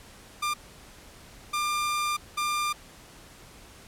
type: tone bursts at uneven times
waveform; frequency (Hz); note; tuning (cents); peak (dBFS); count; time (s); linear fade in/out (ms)
sawtooth; 1196; D6; +31; -22; 3; 0.42-0.54 / 1.53-2.17 / 2.37-2.73; 10
effects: pink hiss -50 dBFS RMS until 3.87 s + low-pass 12000 Hz 12 dB/octave